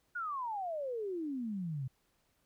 sine exponential sweep, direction down, 1480 to 125.1 Hz, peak -35 dBFS, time 0.15-1.88 s, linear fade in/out 10 ms, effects pink hiss -75 dBFS RMS until 2.45 s

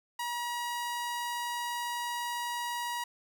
sawtooth tone, 958 Hz, A#5, 47 cents sharp, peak -29 dBFS, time 0.19-3.04 s, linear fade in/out 5 ms, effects none

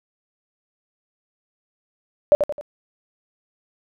sine tone with echo, 587.3 Hz, D5, in tune, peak -8 dBFS, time 2.32-2.35 s, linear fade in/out 0 ms, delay 87 ms, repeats 3, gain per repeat -7 dB, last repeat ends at 2.611 s, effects none

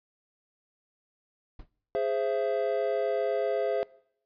brown noise with exponential decay, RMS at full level -38 dBFS, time 1.59-1.7 s, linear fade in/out 5 ms, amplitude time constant 22 ms
triangle chord, Ab augmented, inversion none, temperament equal with one note detuned, 415.3 / 523.3 / 668.1 Hz, Ab4 / C5 / E5, 0 / 0 / +23 cents, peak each -28 dBFS, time 1.95-3.83 s, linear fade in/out 0 ms
effects noise-tail reverb RT60 0.7 s tail -23 dB re dry + resampled to 11025 Hz

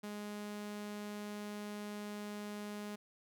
sawtooth tone, 207.7 Hz, G#3, in tune, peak -38 dBFS, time 0.03-2.96 s, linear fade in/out 10 ms, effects none

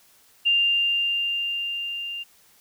sine tone with level ramp, 2794 Hz, F7, in tune, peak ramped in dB -16 to -30 dBFS, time 0.45-2.24 s, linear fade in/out 20 ms, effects white hiss -57 dBFS RMS until 2.6 s

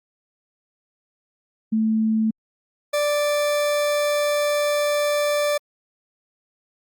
sine / 40% pulse tone pair in turn, 220 / 587.3 Hz, A3 / D5, 0 / 0 cents, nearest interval octave + perfect fourth, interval 1700 cents, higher second, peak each -17 / -18 dBFS, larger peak first, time 1.72-2.31 / 2.93-5.58 s, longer second, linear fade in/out 10 ms, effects Opus 48 kbps

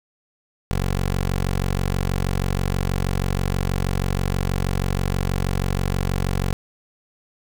15% pulse tone, 46.25 Hz, F#1, in tune, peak -14 dBFS, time 0.71-6.53 s, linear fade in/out 0 ms, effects 7-bit

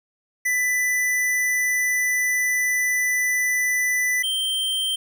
square tone pair in turn, 1991 / 3139 Hz, B6 / G7, +14 / +2 cents, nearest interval minor sixth, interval 788 cents, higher second, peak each -20 / -22 dBFS, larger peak first, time 0.45-4.23 / 4.23-4.96 s, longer first, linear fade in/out 10 ms, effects none

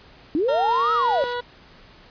sine linear two-way sweep, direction up then down, 279.5 to 1325 to 506 Hz, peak -18 dBFS, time 0.35-1.24 s, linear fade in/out 0 ms, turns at 0.93 s
20% pulse tone with pitch glide, 460 to 486.8 Hz, A#4 to B4, -23 to -25 cents, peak -20 dBFS, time 0.48-1.41 s, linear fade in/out 10 ms, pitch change +98 cents, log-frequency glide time 0.73-1.18 s
blue noise, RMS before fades -34 dBFS, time 0.7-1.34 s, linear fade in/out 10 ms
effects pink hiss -49 dBFS RMS until 2.1 s + resampled to 11025 Hz

